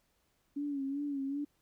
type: tone with vibrato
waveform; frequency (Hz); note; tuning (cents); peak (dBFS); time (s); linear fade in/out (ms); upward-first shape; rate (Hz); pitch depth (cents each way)
sine; 280.6; C#4; +21; -33; 0.56-1.45; 10; sine; 2.6; 64
effects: pink hiss -75 dBFS RMS until 1.61 s